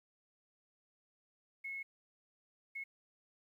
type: tone bursts at uneven times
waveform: sine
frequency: 2182 Hz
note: C#7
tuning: 28 cents flat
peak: -40 dBFS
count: 2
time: 1.64-1.83 / 2.75-2.84 s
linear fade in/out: 10 ms
effects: 12-bit